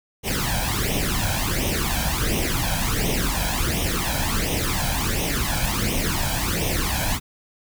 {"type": "noise with flanger", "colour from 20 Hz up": "pink", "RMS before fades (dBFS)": -23, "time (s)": [0.23, 7.2], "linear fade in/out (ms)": 50, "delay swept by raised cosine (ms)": [0.33, 1.28], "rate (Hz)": 1.4, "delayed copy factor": 0.75, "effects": []}